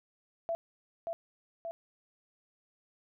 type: tone with echo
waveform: sine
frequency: 669 Hz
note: E5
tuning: 25 cents sharp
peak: -30 dBFS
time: 0.49-0.55 s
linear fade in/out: 0 ms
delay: 580 ms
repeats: 2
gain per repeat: -3 dB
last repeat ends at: 1.71 s
effects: none